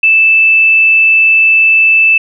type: tone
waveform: sine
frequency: 2637 Hz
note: E7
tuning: in tune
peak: -4 dBFS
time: 0.03-2.18 s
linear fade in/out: 5 ms
effects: none